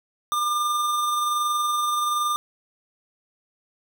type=tone with amplitude modulation; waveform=square; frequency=1200 Hz; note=D6; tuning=37 cents sharp; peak=-21 dBFS; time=0.32-2.36 s; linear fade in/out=0 ms; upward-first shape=sine; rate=21.2 Hz; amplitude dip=25%; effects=10-bit